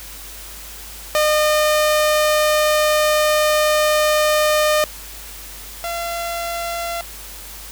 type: tone pair in turn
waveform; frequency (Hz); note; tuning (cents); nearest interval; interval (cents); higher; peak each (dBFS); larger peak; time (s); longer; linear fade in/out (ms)
sawtooth; 608 / 683.1; D#5 / F5; -40 / -38; major second; 202; second; -10 / -19; first; 1.15-4.84 / 5.84-7.01; first; 0
effects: added 50 Hz sine -39 dBFS peak until 7.71 s + white hiss -36 dBFS RMS until 7.71 s